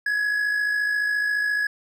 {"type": "tone with amplitude modulation", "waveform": "triangle", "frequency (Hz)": 1681, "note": "G#6", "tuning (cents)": 20, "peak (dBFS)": -17, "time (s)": [0.06, 1.67], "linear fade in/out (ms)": 5, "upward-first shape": "sine", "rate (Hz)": 54.4, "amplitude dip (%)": 45, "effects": []}